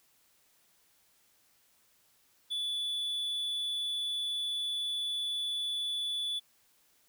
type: tone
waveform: triangle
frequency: 3454 Hz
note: A7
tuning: 33 cents flat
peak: -30 dBFS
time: 2.5-6.4 s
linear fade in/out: 20 ms
effects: white hiss -68 dBFS RMS until 7.08 s